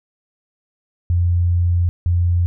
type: tone pair in turn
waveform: sine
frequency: 87.31 / 87.31 Hz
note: F2 / F2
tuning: 0 / 0 cents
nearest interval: unison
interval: 0 cents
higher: neither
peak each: -13 dBFS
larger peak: neither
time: 1.1-1.89 / 2.06-2.46 s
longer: first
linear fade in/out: 0 ms
effects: none